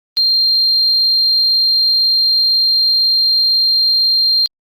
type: tone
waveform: sine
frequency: 4186 Hz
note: C8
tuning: in tune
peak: -9 dBFS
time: 0.17-4.46 s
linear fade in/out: 0 ms
effects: tanh soft clip ceiling -5 dBFS + Opus 24 kbps